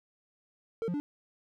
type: tone with pitch steps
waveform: triangle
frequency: 454 / 175.9 / 291.8 Hz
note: A#4 / F3 / D4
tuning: -46 / +13 / -11 cents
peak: -28 dBFS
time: 0.82-1 s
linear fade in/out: 0 ms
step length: 60 ms
effects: none